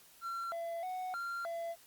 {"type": "tone with pitch steps", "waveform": "triangle", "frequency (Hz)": [1363, 674, 739, 1383, 674], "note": ["F6", "E5", "F#5", "F6", "E5"], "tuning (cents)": [-43, 38, -2, -17, 38], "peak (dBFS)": -35, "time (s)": [0.21, 1.76], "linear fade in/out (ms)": 50, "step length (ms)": 310, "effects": ["white hiss -61 dBFS RMS until 1.86 s", "Opus 48 kbps"]}